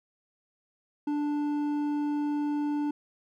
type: tone with hard clipping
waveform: triangle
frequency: 293.7 Hz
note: D4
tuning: in tune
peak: -28 dBFS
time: 1.07-2.91 s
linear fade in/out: 5 ms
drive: 10 dB
effects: none